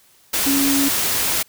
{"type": "tone in noise", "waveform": "sine", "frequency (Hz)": 277.2, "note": "C#4", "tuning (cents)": 0, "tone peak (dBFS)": -17, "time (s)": [0.46, 0.89], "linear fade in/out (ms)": 10, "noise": "white", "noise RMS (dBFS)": -20, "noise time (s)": [0.33, 1.43], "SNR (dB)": 0, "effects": ["white hiss -54 dBFS RMS until 1.48 s"]}